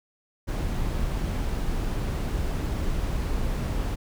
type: noise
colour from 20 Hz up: brown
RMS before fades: -27 dBFS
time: 0.47-3.96 s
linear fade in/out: 20 ms
effects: none